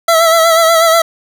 25% pulse tone with vibrato, 659.3 Hz, E5, in tune, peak -3 dBFS, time 0.08-1.02 s, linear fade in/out 5 ms, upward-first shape sine, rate 8.2 Hz, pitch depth 41 cents each way, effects none

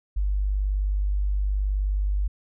sine tone, 49.53 Hz, G1, 19 cents sharp, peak -21 dBFS, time 0.16-2.28 s, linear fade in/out 10 ms, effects none

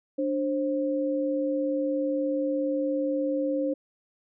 sine tone pair together, 293.7 / 530.6 Hz, D4 / C5, 0 / +24 cents, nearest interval minor seventh, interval 1024 cents, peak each -27 dBFS, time 0.18-3.74 s, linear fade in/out 10 ms, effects none

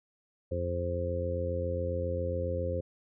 harmonic tone, 87.31 Hz, F2, in tune, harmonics 1 / 2 / 3 / 4 / 5 / 6, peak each -33 / -42 / -43 / -42 / -40 / -33 dBFS, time 0.51-2.81 s, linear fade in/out 10 ms, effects none

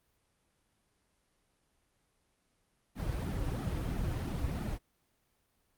brown noise with flanger, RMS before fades -35 dBFS, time 2.95-4.79 s, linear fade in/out 50 ms, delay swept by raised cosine 1.8 to 5 ms, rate 3 Hz, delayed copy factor -0.75, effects pink hiss -75 dBFS RMS until 5.77 s + Opus 32 kbps

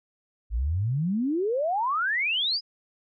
sine exponential sweep, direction up, 51 to 5120 Hz, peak -23 dBFS, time 0.5-2.61 s, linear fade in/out 50 ms, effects none

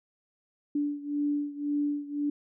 sine beating tone pair, 290.3 / 292.2 Hz, D4 / D4, -20 / -9 cents, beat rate 1.9 Hz, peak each -29 / -32 dBFS, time 0.75-2.3 s, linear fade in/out 5 ms, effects none

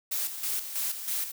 blue noise with tremolo, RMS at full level -30 dBFS, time 0.11-1.32 s, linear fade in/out 10 ms, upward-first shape square, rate 3.1 Hz, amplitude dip 60%, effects none

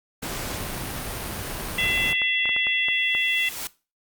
pink noise, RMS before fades -31 dBFS, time 0.22-2.13 s, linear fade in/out 10 ms
clicks, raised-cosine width 0.5 ms, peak -19 dBFS, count 12, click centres 1.513 / 1.686 / 1.862 / 1.976 / 2.13 / 2.218 / 2.456 / 2.492 / 2.564 / 2.669 / 2.885 / 3.15 s
harmonic tone, 674 Hz, E5, 38 cents sharp, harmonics 3 / 4 / 5, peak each -24 / -25 / -26 dBFS, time 1.78-3.49 s, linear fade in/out 5 ms
white noise with exponential growth, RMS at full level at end -30 dBFS, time 2.65-3.67 s, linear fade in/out 0 ms, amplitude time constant 220 ms
effects noise-tail reverb RT60 0.3 s tail -19 dB re dry + Opus 48 kbps

